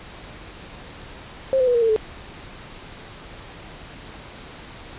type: tone with pitch steps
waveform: sine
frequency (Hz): 531 / 510 / 489.7 / 470.3 / 451.7 / 433.8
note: C5 / C5 / B4 / A#4 / A4 / A4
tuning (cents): +25 / -44 / -15 / +15 / +45 / -25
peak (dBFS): -15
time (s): 1.53-1.962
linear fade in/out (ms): 0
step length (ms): 72
effects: pink hiss -40 dBFS RMS until 4.98 s + resampled to 8000 Hz